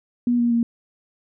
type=tone with pitch steps; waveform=sine; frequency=241.9 / 237.7 / 233.7 Hz; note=B3 / A#3 / A#3; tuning=-36 / +34 / +5 cents; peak=-16 dBFS; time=0.27-0.63 s; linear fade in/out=2 ms; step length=120 ms; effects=none